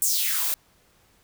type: noise with high-pass filter sweep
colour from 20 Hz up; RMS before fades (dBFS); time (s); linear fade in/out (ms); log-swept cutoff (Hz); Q
blue; -24; 0.02-0.54; 0; 8800 to 490; 3.5
effects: pink hiss -61 dBFS RMS until 1.23 s